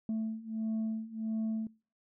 sine beating tone pair, 220 / 221.5 Hz, A3 / A3, 0 / +12 cents, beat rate 1.5 Hz, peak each -35 / -33 dBFS, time 0.09-1.67 s, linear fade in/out 2 ms, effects noise-tail reverb RT60 0.4 s tail -26 dB re dry + tanh soft clip ceiling -29 dBFS

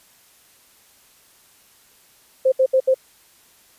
sine tone bursts, 523.3 Hz, C5, in tune, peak -12 dBFS, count 4, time 2.45-2.944 s, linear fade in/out 10 ms, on 71 ms, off 70 ms, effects white hiss -54 dBFS RMS until 3.78 s + resampled to 32000 Hz

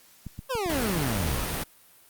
clicks, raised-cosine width 5 ms, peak -24 dBFS, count 6, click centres 0.267 / 0.391 / 0.553 / 0.661 / 0.781 / 0.981 s
25% pulse exponential sweep, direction down, 554.4 to 49 Hz, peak -23 dBFS, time 0.49-1.45 s, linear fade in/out 20 ms
pink noise, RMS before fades -30 dBFS, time 0.69-1.64 s, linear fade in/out 10 ms
effects white hiss -56 dBFS RMS until 2.09 s + Opus 48 kbps

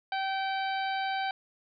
harmonic tone, 773 Hz, G5, 24 cents flat, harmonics 1 / 2 / 3 / 4 / 5 / 6, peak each -30 / -36 / -40 / -42 / -44 / -46 dBFS, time 0.12-1.31 s, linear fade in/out 2 ms, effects none

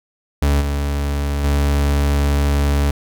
40% pulse tone with level steps, 71.3 Hz, C#2, 49 cents sharp, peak -12 / -17 / -13 dBFS, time 0.42-2.91 s, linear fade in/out 5 ms, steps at 0.6 / 1.43 s, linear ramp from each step 20 ms, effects none

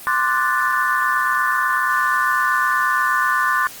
sine chord, D dominant seventh, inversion third, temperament equal, 1046.5 / 1174.7 / 1480 / 1760 Hz, C6 / D6 / F#6 / A6, 0 / 0 / 0 / 0 cents, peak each -21 dBFS, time 0.07-3.67 s, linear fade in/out 0 ms, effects white hiss -37 dBFS RMS until 3.8 s + Opus 24 kbps

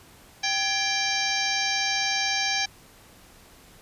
harmonic tone with a mistuned harmonic, 786 Hz, G5, 4 cents sharp, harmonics 1 / 2 / 3 / 4 / 5 / 6 / 7 / 8, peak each -31 / -31 / -29 / -34 / -32 / -33 / -31 / -33 dBFS, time 0.43-2.66 s, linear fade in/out 10 ms, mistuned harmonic 2, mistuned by +120 cents, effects pink hiss -52 dBFS RMS until 3.81 s + resampled to 32000 Hz

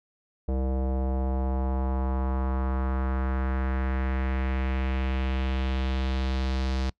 square tone with low-pass filter sweep, 65.41 Hz, C2, in tune, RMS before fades -27 dBFS, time 0.48-6.9 s, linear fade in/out 5 ms, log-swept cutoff 560 to 4900 Hz, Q 1.9, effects noise-tail reverb RT60 0.1 s tail -24 dB re dry

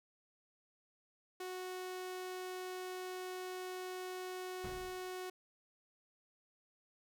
sawtooth tone, 368.3 Hz, F#4, 8 cents flat, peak -38 dBFS, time 1.4-5.3 s, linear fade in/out 5 ms
brown noise with exponential decay, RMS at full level -41 dBFS, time 4.64-5.15 s, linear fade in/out 2 ms, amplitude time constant 110 ms
effects none

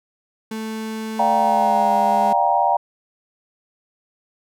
35% pulse tone with pitch glide, 220 to 207.7 Hz, A3 to G#3, 0 to 0 cents, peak -24 dBFS, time 0.51-2.33 s, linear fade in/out 5 ms, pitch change -100 cents, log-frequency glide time 1.36-1.91 s
sine chord, G minor seventh, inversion second, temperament just, 588 / 705.6 / 784 / 940.8 Hz, D5 / F5 / G5 / Bb5, +2 / +18 / 0 / +16 cents, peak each -24 / -20 / -19 / -19 dBFS, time 1.19-2.77 s, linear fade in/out 5 ms
effects none

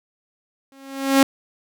sawtooth tone with exponential growth, 271.5 Hz, C#4, 36 cents flat, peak -5 dBFS, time 0.72-1.23 s, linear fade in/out 1 ms, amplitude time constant 110 ms, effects none

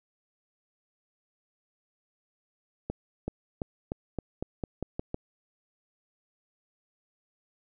accelerating click train, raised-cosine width 2 ms, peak -18 dBFS, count 10, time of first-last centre 2.9-5.144 s, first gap 380 ms, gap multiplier 0.89, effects none

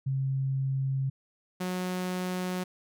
sine / sawtooth tone pair in turn, 134.5 / 182.54 Hz, C3 / F#3, +48 / -23 cents, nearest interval perfect fourth, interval 529 cents, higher second, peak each -26 dBFS, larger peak neither, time 0.06-1.1 / 1.6-2.64 s, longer neither, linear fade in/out 10 ms, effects none

